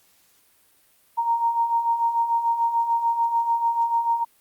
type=beating tone pair; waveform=sine; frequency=924 / 930.8 Hz; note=A#5 / A#5; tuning=-16 / -3 cents; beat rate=6.8 Hz; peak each=-27 / -20 dBFS; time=1.17-4.25 s; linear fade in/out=20 ms; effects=white hiss -60 dBFS RMS until 4.4 s + Opus 48 kbps